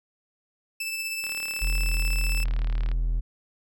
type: tone with tremolo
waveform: sawtooth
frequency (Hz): 2637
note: E7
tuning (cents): 0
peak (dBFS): -24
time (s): 0.8-2.44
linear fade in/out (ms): 5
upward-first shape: triangle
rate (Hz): 16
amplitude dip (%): 40
type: click train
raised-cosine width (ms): 0.3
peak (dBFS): -24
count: 63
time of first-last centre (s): 1.24-2.916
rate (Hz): 37
type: tone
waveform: triangle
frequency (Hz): 41.2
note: E1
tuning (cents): 0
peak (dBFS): -20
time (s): 1.61-3.21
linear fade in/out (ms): 20
effects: none